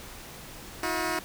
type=tone pair together; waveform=10% pulse; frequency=320.8 / 360.1 Hz; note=E4 / F#4; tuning=-47 / -47 cents; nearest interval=major second; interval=200 cents; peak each=-22 dBFS; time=0.83-1.19 s; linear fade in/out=2 ms; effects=pink hiss -44 dBFS RMS until 1.24 s